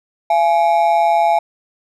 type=ring-modulated tone; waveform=triangle; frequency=760 Hz; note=F#5; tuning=46 cents sharp; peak=-6 dBFS; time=0.3-1.39 s; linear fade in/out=5 ms; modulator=79.6 Hz; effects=none